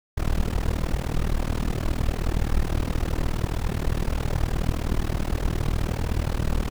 brown noise with amplitude modulation, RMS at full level -20 dBFS, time 0.17-6.7 s, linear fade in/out 10 ms, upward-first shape sine, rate 39.2 Hz, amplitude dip 95%, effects none

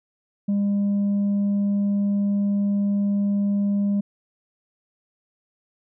sine tone, 201.7 Hz, G3, 50 cents sharp, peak -16 dBFS, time 0.48-4.01 s, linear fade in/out 10 ms, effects tanh soft clip ceiling -18 dBFS

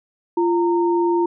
sine tone pair together, 345.1 / 921.3 Hz, F4 / A#5, -21 / -21 cents, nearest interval octave + perfect fourth, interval 1700 cents, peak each -16 / -22 dBFS, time 0.37-1.26 s, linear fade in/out 5 ms, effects none

